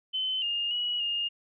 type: tone with pitch steps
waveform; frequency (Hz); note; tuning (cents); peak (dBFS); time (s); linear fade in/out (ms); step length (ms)
sine; 3053 / 2828 / 2919 / 2833; G7 / F7 / F#7 / F7; -46 / +21 / -24 / +24; -27; 0.13-1.29; 20; 290
effects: none